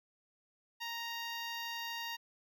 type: tone with notch filter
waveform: 10% pulse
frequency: 932.3 Hz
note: A#5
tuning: in tune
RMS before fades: -41 dBFS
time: 0.8-2.17 s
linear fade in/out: 20 ms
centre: 8900 Hz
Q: 0.82
effects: none